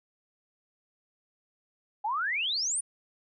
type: exponential sweep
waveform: sine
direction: up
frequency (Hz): 798 to 9770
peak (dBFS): -27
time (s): 2.04-2.81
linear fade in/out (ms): 10
effects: none